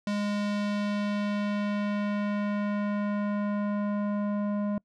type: tone with low-pass filter sweep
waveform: square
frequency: 205.7 Hz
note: G#3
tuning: 16 cents flat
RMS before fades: -29 dBFS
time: 0.07-4.78 s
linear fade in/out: 2 ms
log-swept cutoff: 5600 to 860 Hz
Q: 0.92
effects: noise-tail reverb RT60 0.1 s tail -26 dB re dry